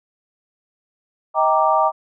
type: chord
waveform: sine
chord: Eb major seventh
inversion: none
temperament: equal with one note detuned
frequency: 632.4 / 784 / 932.3 / 1174.7 Hz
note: Eb5 / G5 / Bb5 / D6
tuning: +28 / 0 / 0 / 0 cents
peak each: -19 dBFS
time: 1.34-1.92 s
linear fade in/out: 50 ms
effects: none